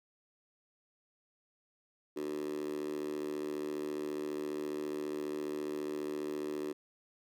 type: tone with high-pass filter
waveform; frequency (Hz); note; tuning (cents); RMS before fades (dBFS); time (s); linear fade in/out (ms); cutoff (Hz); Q
10% pulse; 74.7; D2; +30; -38; 2.16-6.73; 10; 340; 6.9
effects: none